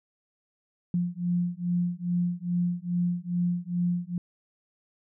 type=beating tone pair; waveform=sine; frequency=174.61 / 177.01 Hz; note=F3 / F3; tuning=0 / +24 cents; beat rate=2.4 Hz; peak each=-28 dBFS; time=0.94-4.18 s; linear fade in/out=2 ms; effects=none